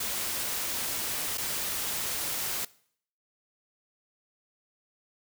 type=noise with dropouts; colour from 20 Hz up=white; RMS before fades=-32 dBFS; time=0-2.65 s; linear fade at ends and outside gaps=5 ms; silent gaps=1.375-1.38 s; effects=noise-tail reverb RT60 0.6 s tail -21 dB re dry